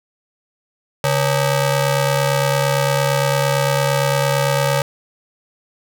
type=ring-modulated tone; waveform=sawtooth; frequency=349.2 Hz; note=F4; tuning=in tune; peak=-8 dBFS; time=1.04-4.82 s; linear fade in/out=2 ms; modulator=209 Hz; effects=none

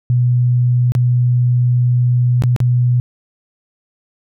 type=tone with dropouts; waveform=sine; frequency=123.1 Hz; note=B2; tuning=5 cents flat; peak=-10 dBFS; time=0.1-3 s; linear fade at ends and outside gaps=0 ms; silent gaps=0.92-0.951 / 2.422-2.437 / 2.563-2.603 s; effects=none

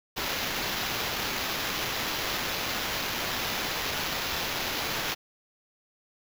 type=noise with sample-and-hold; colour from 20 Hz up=white; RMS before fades=-31 dBFS; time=0.16-5.15 s; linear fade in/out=20 ms; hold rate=8820 Hz; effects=none

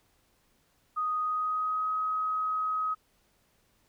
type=tone with pitch glide; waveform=sine; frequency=1244.5 to 1266.3 Hz; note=D#6 to D#6; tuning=0 to +30 cents; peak=-27 dBFS; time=0.96-2.95 s; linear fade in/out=20 ms; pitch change=+30 cents; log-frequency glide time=1.2-1.91 s; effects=pink hiss -69 dBFS RMS until 3.88 s

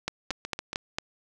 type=two click trains; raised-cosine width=0.2 ms; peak=-16 / -11 dBFS; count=4 / 5; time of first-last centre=0.31-0.731 / 0.08-0.985 s; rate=7.13 / 4.42 Hz; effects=none

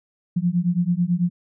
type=beating tone pair; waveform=sine; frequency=171 / 180.1 Hz; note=F3 / F#3; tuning=-36 / -46 cents; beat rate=9.1 Hz; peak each=-21 dBFS; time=0.36-1.3 s; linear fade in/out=10 ms; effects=none

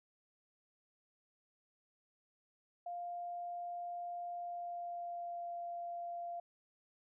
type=tone with pitch glide; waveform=sine; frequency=700 to 692.4 Hz; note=F5 to F5; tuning=+4 to -15 cents; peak=-40 dBFS; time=2.86-6.4 s; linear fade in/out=5 ms; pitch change=-19 cents; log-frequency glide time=4.34-5.51 s; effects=none

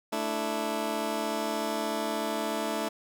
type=chord; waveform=15% pulse; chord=A suspended fourth; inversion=none; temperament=just; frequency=220 / 293.3 / 330 Hz; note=A3 / D4 / E4; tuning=0 / -2 / +2 cents; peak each=-27 / -28 / -29 dBFS; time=0.12-2.89 s; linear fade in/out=10 ms; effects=none

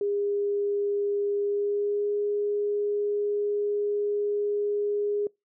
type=tone with pitch glide; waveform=sine; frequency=406.4 to 412.1 Hz; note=G#4 to G#4; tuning=-38 to -13 cents; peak=-24 dBFS; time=0.01-5.27 s; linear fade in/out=2 ms; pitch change=+25 cents; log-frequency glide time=1.41-2.13 s; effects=noise-tail reverb RT60 0.2 s tail -25 dB re dry

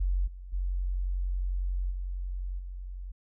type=tone with level steps; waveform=sine; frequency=45.52 Hz; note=F#1; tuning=28 cents flat; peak=-24 / -40 / -27 / -31 / -36 dBFS; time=0-3.12 s; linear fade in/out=10 ms; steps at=0.26 / 0.52 / 1.9 / 2.58 s; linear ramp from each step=20 ms; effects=none

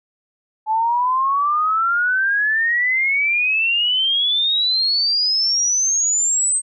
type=exponential sweep; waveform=sine; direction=up; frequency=859 to 8372 Hz; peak=-15 dBFS; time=0.66-6.62 s; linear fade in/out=50 ms; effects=none

